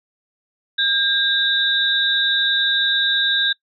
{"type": "tone cluster", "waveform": "sine", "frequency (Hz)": [1608, 3607, 3856], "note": ["G6", "A7", "B7"], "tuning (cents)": [44, 42, -42], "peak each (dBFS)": -20, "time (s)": [0.78, 3.53], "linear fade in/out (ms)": 10, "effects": ["noise-tail reverb RT60 0.1 s tail -23 dB re dry"]}